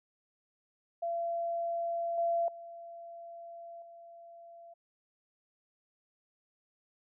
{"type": "tone with level steps", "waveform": "sine", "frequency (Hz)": 680, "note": "F5", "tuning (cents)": -46, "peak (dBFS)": [-31, -27, -44, -49], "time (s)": [1.02, 4.74], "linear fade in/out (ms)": 10, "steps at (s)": [2.18, 2.48, 3.82], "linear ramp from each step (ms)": 2, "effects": []}